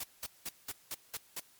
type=noise bursts; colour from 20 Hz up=white; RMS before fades=-39 dBFS; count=7; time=0-1.399 s; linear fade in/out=5 ms; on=37 ms; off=190 ms; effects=white hiss -63 dBFS RMS until 1.59 s + MP3 96 kbps